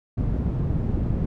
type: low-pass noise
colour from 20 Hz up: white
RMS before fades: -24 dBFS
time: 0.17-1.26 s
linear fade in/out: 10 ms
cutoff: 150 Hz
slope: 12 dB/octave
effects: none